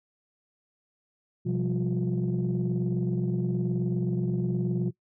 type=tone cluster; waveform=sine; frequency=126.7 / 174.8 / 193.8 / 356.6 Hz; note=B2 / F3 / G3 / F4; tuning=+45 / +2 / -20 / +36 cents; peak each=-28 / -27 / -32 / -32 dBFS; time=1.45-4.91 s; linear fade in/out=20 ms; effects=noise-tail reverb RT60 0.1 s tail -19 dB re dry + tanh soft clip ceiling -19 dBFS